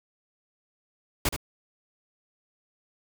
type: noise with echo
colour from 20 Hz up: pink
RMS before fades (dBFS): -24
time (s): 1.25-1.29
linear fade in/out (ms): 5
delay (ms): 74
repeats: 1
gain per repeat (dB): -8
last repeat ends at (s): 1.364
effects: none